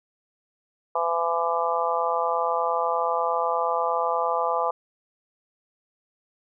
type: harmonic tone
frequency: 168.4 Hz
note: E3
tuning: 37 cents sharp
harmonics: 3 / 4 / 5 / 6 / 7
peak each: -28 / -28 / -28 / -28 / -28 dBFS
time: 0.95-4.71 s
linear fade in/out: 5 ms
effects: none